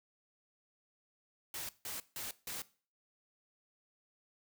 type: noise bursts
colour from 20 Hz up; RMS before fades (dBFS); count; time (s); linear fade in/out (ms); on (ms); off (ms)
white; -42; 4; 1.54-2.62; 2; 150; 160
effects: noise-tail reverb RT60 0.4 s tail -19 dB re dry